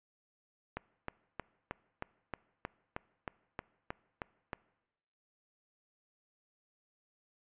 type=click train; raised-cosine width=0.5 ms; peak=-22 dBFS; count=13; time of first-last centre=0.77-4.532 s; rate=3.19 Hz; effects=noise-tail reverb RT60 1.0 s tail -22 dB re dry + resampled to 8000 Hz